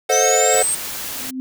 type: chord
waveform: square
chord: A diminished seventh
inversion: none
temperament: equal with one note detuned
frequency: 440 / 523.3 / 622.3 / 729.4 Hz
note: A4 / C5 / Eb5 / Gb5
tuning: 0 / 0 / 0 / -25 cents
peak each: -21 / -20 / -24 / -20 dBFS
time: 0.09-0.63 s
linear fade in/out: 10 ms
type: linear sweep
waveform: sine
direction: up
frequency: 5930 to 8620 Hz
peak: -17 dBFS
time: 0.12-0.75 s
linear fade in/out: 5 ms
type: noise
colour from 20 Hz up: white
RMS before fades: -28 dBFS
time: 0.53-1.31 s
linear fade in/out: 10 ms
type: tone with exponential growth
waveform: sine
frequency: 259.4 Hz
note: C4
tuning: 15 cents flat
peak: -21 dBFS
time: 1.02-1.4 s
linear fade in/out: 0 ms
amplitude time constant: 81 ms
effects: none